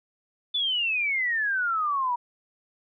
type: exponential sweep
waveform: sine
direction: down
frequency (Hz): 3520 to 947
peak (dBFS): -23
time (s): 0.54-2.16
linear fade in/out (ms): 10
effects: none